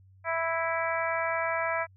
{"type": "harmonic tone", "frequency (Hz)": 329.6, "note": "E4", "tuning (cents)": 0, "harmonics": [2, 3, 4, 5, 6, 7], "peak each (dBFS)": [-31, -33, -34, -35, -36, -36], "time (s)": [0.24, 1.87], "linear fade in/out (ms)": 50, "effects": ["added 95 Hz sine -54 dBFS peak until 1.96 s"]}